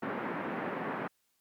pink band-pass noise, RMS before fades -36 dBFS, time 0.02-1.08 s, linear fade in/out 10 ms, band 180 to 1900 Hz, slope 24 dB/octave, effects white hiss -75 dBFS RMS until 1.4 s + MP3 96 kbps

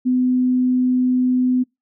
sine tone, 252.6 Hz, B3, 39 cents sharp, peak -14 dBFS, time 0.05-1.64 s, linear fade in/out 20 ms, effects noise-tail reverb RT60 0.2 s tail -26 dB re dry

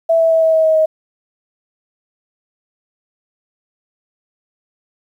sine tone with pitch steps, 659.3 / 654.4 / 649.5 / 644.6 / 639.8 / 635 / 630.3 Hz, E5 / E5 / E5 / E5 / D#5 / D#5 / D#5, 0 / -13 / -26 / -39 / +48 / +35 / +22 cents, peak -9 dBFS, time 0.09-0.86 s, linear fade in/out 10 ms, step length 110 ms, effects 8-bit

